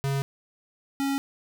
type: tone pair in turn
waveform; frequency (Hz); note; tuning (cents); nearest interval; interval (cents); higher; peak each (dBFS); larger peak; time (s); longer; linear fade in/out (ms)
square; 137.8 / 275.6; C#3 / C#4; -10 / -10; octave; 1200; second; -25; neither; 0.04-0.22 / 1-1.18; neither; 0
effects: none